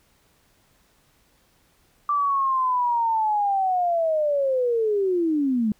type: linear sweep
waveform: sine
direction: down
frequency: 1174.7 to 205.6 Hz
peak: -19 dBFS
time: 2.09-5.72 s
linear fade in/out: 2 ms
effects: pink hiss -62 dBFS RMS until 5.79 s